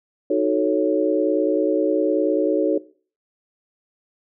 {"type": "chord", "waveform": "sine", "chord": "D# half-diminished seventh", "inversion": "none", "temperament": "equal", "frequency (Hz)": [311.1, 370, 440, 554.4], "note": ["D#4", "F#4", "A4", "C#5"], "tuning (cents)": [0, 0, 0, 0], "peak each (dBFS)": -22, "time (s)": [0.3, 2.78], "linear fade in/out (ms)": 5, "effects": ["noise-tail reverb RT60 0.4 s tail -18 dB re dry"]}